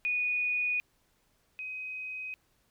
sine tone pair in turn, 2469 / 2519 Hz, D#7 / D#7, -14 / +21 cents, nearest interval unison, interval 35 cents, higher second, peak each -27 / -36 dBFS, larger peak first, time 0.05-0.8 / 1.59-2.34 s, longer neither, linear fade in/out 0 ms, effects pink hiss -71 dBFS RMS until 2.7 s

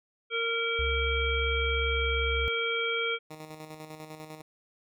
harmonic tone, 461.3 Hz, A#4, 18 cents flat, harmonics 1 / 3 / 5 / 7, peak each -32 / -33 / -31 / -34 dBFS, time 0.3-3.19 s, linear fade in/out 50 ms
sine tone with pitch glide, 68.2 to 67.34 Hz, C#2 to C#2, -28 to -50 cents, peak -29 dBFS, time 0.79-2.48 s, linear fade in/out 0 ms, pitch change -22 cents, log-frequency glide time 1.89-2.02 s
10% pulse tone with tremolo, 155.56 Hz, D#3, in tune, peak -32 dBFS, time 3.3-4.42 s, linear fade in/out 10 ms, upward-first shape square, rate 10 Hz, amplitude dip 50%
effects none

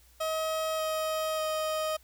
30% pulse tone with pitch steps, 635 / 629.9 / 624.8 Hz, D#5 / D#5 / D#5, +35 / +21 / +7 cents, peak -26 dBFS, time 0.2-1.97 s, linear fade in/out 10 ms, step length 590 ms, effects added 60 Hz sine -59 dBFS peak until 2.03 s + white hiss -62 dBFS RMS until 2.03 s

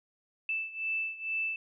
sine beating tone pair, 2640 / 2642.2 Hz, E7 / E7, +2 / +3 cents, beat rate 2.2 Hz, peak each -33 / -36 dBFS, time 0.49-1.56 s, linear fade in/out 2 ms, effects none

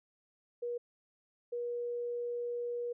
sine tone pair in turn, 480 / 480 Hz, B4 / B4, -49 / -49 cents, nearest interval unison, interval 0 cents, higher neither, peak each -34 / -34 dBFS, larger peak neither, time 0.62-0.78 / 1.52-2.93 s, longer second, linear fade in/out 10 ms, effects none

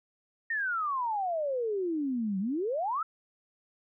sine exponential two-way sweep, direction down then up, 1864.7 to 185 to 1359 Hz, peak -28 dBFS, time 0.5-3.03 s, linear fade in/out 5 ms, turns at 2.39 s, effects none

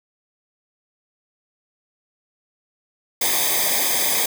white noise with comb filter, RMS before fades -20 dBFS, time 3.21-4.26 s, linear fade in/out 5 ms, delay 0.71 ms, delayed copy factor -0.9, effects none

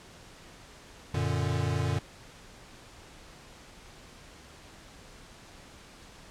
square chord, Gb augmented, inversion none, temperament equal, 92.5 / 116.54 / 146.83 Hz, Gb2 / Bb2 / D3, 0 / 0 / 0 cents, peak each -32 dBFS, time 1.14-1.99 s, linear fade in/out 5 ms, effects pink hiss -51 dBFS RMS until 6.3 s + low-pass 8000 Hz 12 dB/octave

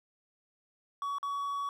triangle tone with dropouts, 1128 Hz, C#6, 30 cents sharp, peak -30 dBFS, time 1.02-1.69 s, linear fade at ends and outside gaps 1 ms, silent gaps 1.184-1.229 s, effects none

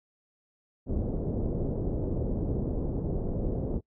pink low-pass noise, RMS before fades -30 dBFS, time 0.86-3.81 s, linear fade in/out 50 ms, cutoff 510 Hz, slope 24 dB/octave, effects noise-tail reverb RT60 0.1 s tail -24 dB re dry

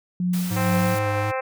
sine tone with tremolo, 179.6 Hz, F3, 49 cents sharp, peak -19 dBFS, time 0.2-0.95 s, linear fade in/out 2 ms, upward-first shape sine, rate 2.2 Hz, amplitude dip 55%
white noise, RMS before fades -35 dBFS, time 0.33-0.99 s, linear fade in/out 5 ms
square tone with vibrato, 103.83 Hz, G#2, in tune, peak -25 dBFS, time 0.5-1.32 s, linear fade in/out 20 ms, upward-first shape square, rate 2.7 Hz, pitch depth 20 cents each way
harmonic tone, 261.6 Hz, C4, in tune, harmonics 2 / 3 / 4 / 5 / 6 / 7 / 8 / 9 / 10, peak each -26 / -30 / -32 / -34 / -36 / -37 / -38 / -39 / -40 dBFS, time 0.56-1.41 s, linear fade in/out 10 ms
effects none

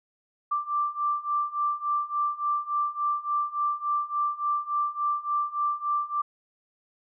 sine beating tone pair, 1174.7 / 1178.2 Hz, D6 / D6, 0 / +5 cents, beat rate 3.5 Hz, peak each -29 / -27 dBFS, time 0.51-6.22 s, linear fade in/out 10 ms, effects none

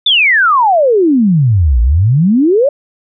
sine exponential two-way sweep, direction down then up, 3628 to 55 to 595 Hz, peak -6 dBFS, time 0.06-2.69 s, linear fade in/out 5 ms, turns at 1.81 s, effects none

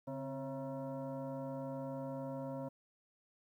sine tone with frequency modulation, 140.2 Hz, C#3, 20 cents sharp, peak -39 dBFS, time 0.07-2.69 s, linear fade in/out 10 ms, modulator 404 Hz, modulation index 1.6, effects 12-bit

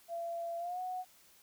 sine tone with pitch glide, 679 to 736.2 Hz, F5 to F#5, -49 to -9 cents, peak -36 dBFS, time 0.08-1.05 s, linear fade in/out 50 ms, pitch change +140 cents, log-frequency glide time 0.58-0.8 s, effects white hiss -63 dBFS RMS until 1.42 s

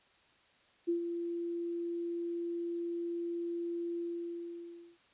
sine tone with ADSR envelope, 342 Hz, F4, 36 cents flat, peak -27 dBFS, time 0.87-4.98 s, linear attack 21 ms, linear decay 110 ms, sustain -7 dB, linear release 1000 ms, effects white hiss -66 dBFS RMS until 5.13 s + resampled to 8000 Hz

